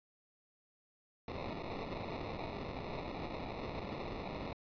blue noise with sample-and-hold, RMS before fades -42 dBFS, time 1.28-4.53 s, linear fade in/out 2 ms, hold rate 1575 Hz, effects resampled to 11025 Hz

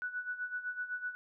sine tone with tremolo, 1480 Hz, F#6, in tune, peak -33 dBFS, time 0.02-1.15 s, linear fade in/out 0 ms, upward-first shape sine, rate 7.9 Hz, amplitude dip 75%, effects none

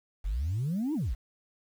sine exponential two-way sweep, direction up then down, 41.88 to 329.6 to 41.88 Hz, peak -26 dBFS, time 0.24-1.15 s, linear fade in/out 20 ms, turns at 0.94 s, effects tanh soft clip ceiling -25 dBFS + 9-bit

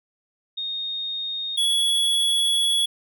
sine / square tone pair in turn, 3700 / 3372 Hz, A#7 / G#7, -14 / +26 cents, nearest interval major second, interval 160 cents, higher first, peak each -26 / -19 dBFS, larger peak second, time 0.57-1.57 / 1.57-2.86 s, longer second, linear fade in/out 10 ms, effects none

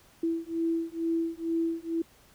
sine beating tone pair, 329.6 / 331.8 Hz, E4 / E4, 0 / +11 cents, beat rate 2.2 Hz, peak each -30 dBFS, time 0.23-2.02 s, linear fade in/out 5 ms, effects pink hiss -59 dBFS RMS until 2.34 s

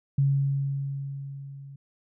sine tone with level ramp, 138.59 Hz, C#3, in tune, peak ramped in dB -18 to -41 dBFS, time 0.18-1.76 s, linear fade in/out 5 ms, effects none

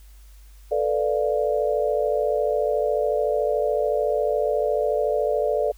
sine chord, B half-diminished seventh, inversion third, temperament equal, 440 / 493.9 / 587.3 / 698.5 Hz, A4 / B4 / D5 / F5, 0 / 0 / 0 / 0 cents, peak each -24 / -27 / -23 / -29 dBFS, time 0.71-5.72 s, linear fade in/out 10 ms, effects added 50 Hz sine -44 dBFS peak until 5.77 s + white hiss -58 dBFS RMS until 5.77 s

